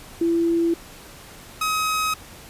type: tone pair in turn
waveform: sine / sawtooth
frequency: 336 / 1268.6 Hz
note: E4 / D#6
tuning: +33 / +33 cents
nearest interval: octave + major seventh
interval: 2300 cents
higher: second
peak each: -17 dBFS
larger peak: neither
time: 0.21-0.74 / 1.61-2.14 s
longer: neither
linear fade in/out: 5 ms
effects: pink hiss -43 dBFS RMS until 2.49 s + resampled to 32000 Hz